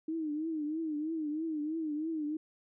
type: tone with vibrato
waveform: sine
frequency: 311.1 Hz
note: D#4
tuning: in tune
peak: -32 dBFS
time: 0.08-2.37 s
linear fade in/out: 5 ms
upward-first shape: triangle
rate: 3.1 Hz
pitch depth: 110 cents each way
effects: none